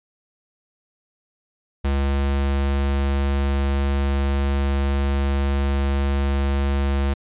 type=tone; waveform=square; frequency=69.3 Hz; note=C#2; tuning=in tune; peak=-19 dBFS; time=1.84-7.14 s; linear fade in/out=10 ms; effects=resampled to 8000 Hz